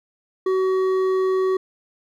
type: tone with hard clipping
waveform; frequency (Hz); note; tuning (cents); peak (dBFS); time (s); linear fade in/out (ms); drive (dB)
triangle; 376.8; F#4; +32; -19; 0.46-1.57; 5; 11
effects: none